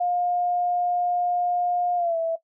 sine tone with pitch glide, 710 to 658.6 Hz, F5 to E5, +28 to -2 cents, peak -21 dBFS, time 0-2.36 s, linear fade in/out 10 ms, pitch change -130 cents, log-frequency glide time 1.96-2.17 s, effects noise-tail reverb RT60 0.1 s tail -18 dB re dry

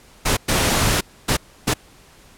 pink noise bursts at uneven times, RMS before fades -18 dBFS, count 4, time 0.25-0.37 / 0.48-1.01 / 1.28-1.37 / 1.67-1.74 s, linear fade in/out 10 ms, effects pink hiss -49 dBFS RMS until 2.37 s + low-pass 12000 Hz 12 dB/octave

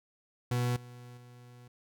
40% pulse tone with level steps, 122.4 Hz, B2, 15 cents flat, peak -27 / -46 / -50 dBFS, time 0.51-1.68 s, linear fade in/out 5 ms, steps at 0.76 / 1.17 s, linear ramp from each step 5 ms, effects none

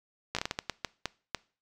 slowing click train, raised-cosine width 0.2 ms, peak -13 dBFS, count 11, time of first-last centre 0.35-1.347 s, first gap 15 ms, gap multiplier 1.39, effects noise-tail reverb RT60 0.4 s tail -22 dB re dry

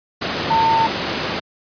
sine tone in noise, 902 Hz, A5, 43 cents sharp, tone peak -13 dBFS, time 0.5-0.87 s, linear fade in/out 10 ms, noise pink, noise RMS -21 dBFS, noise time 0.21-1.4 s, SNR +5 dB, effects high-pass 150 Hz 12 dB/octave + resampled to 11025 Hz

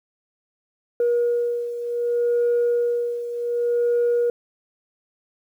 sine beating tone pair, 477.5 / 478.16 Hz, A#4 / A#4, +42 / +44 cents, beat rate 0.66 Hz, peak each -19 / -24 dBFS, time 1-4.3 s, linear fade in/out 2 ms, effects tanh soft clip ceiling -14 dBFS + 9-bit

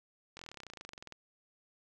slowing click train, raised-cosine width 0.2 ms, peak -29 dBFS, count 23, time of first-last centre 0.37-1.123 s, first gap 22 ms, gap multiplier 1.04, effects none

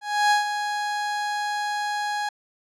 30% pulse tone with ADSR envelope, 830.6 Hz, G#5, in tune, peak -13 dBFS, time 0.01-2.29 s, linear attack 300 ms, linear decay 130 ms, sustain -9 dB, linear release 4 ms, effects low-pass 7000 Hz 12 dB/octave

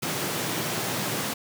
pink high-pass noise, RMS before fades -29 dBFS, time 0.02-1.34 s, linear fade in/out 10 ms, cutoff 110 Hz, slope 48 dB/octave, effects none

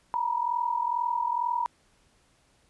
sine tone pair together, 930 / 972.2 Hz, A#5 / B5, -4 / -28 cents, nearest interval minor second, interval 76 cents, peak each -29 / -27 dBFS, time 0.14-1.66 s, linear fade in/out 0 ms, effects pink hiss -65 dBFS RMS until 2.69 s + resampled to 24000 Hz

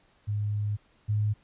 sine tone pair in turn, 104.1 / 105.43 Hz, G#2 / G#2, +5 / +27 cents, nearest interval unison, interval 22 cents, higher second, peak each -26 / -23 dBFS, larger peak second, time 0.27-0.77 / 1.08-1.34 s, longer first, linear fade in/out 20 ms, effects pink hiss -64 dBFS RMS until 1.43 s + resampled to 8000 Hz

